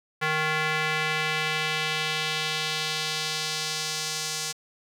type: tone with band-pass filter sweep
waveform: square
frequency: 155.56 Hz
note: D#3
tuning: in tune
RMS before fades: -28 dBFS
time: 0.21-4.53 s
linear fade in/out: 20 ms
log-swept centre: 1800 to 6200 Hz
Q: 1.4
effects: 8-bit